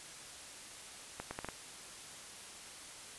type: accelerating click train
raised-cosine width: 0.5 ms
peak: -24 dBFS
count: 5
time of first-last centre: 1.2-1.487 s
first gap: 110 ms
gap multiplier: 0.72
effects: white hiss -50 dBFS RMS until 3.18 s + resampled to 24000 Hz